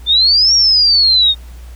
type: exponential two-way sweep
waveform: sine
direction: up then down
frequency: 3520 to 5640 to 3654 Hz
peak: -7 dBFS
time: 0.06-1.35 s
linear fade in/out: 50 ms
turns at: 0.54 s
effects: added 60 Hz sine -30 dBFS peak until 1.75 s + pink hiss -45 dBFS RMS until 1.75 s